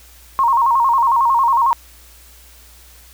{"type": "tone with vibrato", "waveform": "sine", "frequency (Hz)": 1004, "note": "B5", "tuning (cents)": 28, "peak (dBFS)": -11, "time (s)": [0.39, 1.73], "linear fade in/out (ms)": 0, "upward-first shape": "square", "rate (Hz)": 11, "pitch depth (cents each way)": 120, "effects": ["added 60 Hz sine -45 dBFS peak until 3.13 s", "white hiss -46 dBFS RMS until 3.13 s"]}